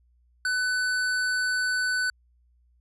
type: tone with hard clipping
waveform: sine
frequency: 1500 Hz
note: F#6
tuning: 23 cents sharp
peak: -25 dBFS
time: 0.45-2.1 s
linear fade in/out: 2 ms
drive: 18 dB
effects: added 60 Hz sine -60 dBFS peak until 2.8 s + resampled to 24000 Hz